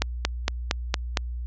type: click train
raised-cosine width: 0.2 ms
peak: -4 dBFS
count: 6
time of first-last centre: 0.02-1.172 s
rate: 4.34 Hz
effects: added 60 Hz sine -29 dBFS peak until 1.46 s + resampled to 16000 Hz